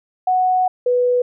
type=tone pair in turn; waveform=sine; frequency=739 / 493.2 Hz; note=F#5 / B4; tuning=-2 / -2 cents; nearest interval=perfect fifth; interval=700 cents; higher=first; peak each=-13 dBFS; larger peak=neither; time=0.27-0.68 / 0.86-1.22 s; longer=first; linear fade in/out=5 ms; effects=none